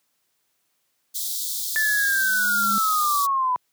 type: high-pass noise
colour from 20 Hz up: white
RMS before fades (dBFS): -28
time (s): 1.14-3.27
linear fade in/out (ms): 20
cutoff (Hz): 3400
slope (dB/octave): 96
type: linear sweep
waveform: sine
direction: down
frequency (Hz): 1760 to 987.8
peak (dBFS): -19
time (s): 1.76-3.56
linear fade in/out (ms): 0
type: tone with exponential growth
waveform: sine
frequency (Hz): 205.5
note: G#3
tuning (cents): -18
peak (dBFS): -26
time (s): 1.9-2.78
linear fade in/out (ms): 0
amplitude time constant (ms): 190
effects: white hiss -71 dBFS RMS until 3.72 s + high-pass 100 Hz 12 dB/octave